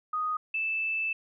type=tone pair in turn; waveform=sine; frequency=1244 / 2636 Hz; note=D#6 / E7; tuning=-1 / -1 cents; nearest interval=octave + minor second; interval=1300 cents; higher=second; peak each=-27 dBFS; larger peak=neither; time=0.13-0.37 / 0.54-1.13 s; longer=second; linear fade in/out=5 ms; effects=none